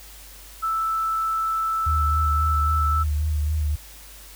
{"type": "tone", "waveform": "sine", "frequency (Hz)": 1318.5, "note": "E6", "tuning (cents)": 0, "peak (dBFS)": -21, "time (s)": [0.62, 3.04], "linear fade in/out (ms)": 20}
{"type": "tone with vibrato", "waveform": "sine", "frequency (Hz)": 76, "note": "D#2", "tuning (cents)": -40, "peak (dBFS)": -20, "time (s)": [1.86, 3.76], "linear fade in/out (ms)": 10, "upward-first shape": "sine", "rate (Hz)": 3.7, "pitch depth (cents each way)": 41}
{"effects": ["added 50 Hz sine -45 dBFS peak until 4.35 s", "white hiss -45 dBFS RMS until 4.35 s"]}